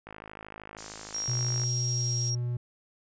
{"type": "click train", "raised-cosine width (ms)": 0.5, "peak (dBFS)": -27, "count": 84, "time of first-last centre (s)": [0.07, 1.636], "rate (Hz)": 53}
{"type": "high-pass noise", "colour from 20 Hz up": "white", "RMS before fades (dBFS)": -38, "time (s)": [0.77, 2.31], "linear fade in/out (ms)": 20, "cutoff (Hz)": 5600, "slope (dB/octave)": 12}
{"type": "tone", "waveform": "sine", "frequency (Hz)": 5610, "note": "F8", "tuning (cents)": 7, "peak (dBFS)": -30, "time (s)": [1.14, 2.35], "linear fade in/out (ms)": 5}
{"type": "tone with pitch glide", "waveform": "triangle", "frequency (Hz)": [123.47, 121.42], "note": ["B2", "B2"], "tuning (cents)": [0, -29], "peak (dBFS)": -26, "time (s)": [1.28, 2.57], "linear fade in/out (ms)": 5, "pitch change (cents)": -29, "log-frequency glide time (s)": [1.87, 2.2]}
{"effects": ["resampled to 16000 Hz"]}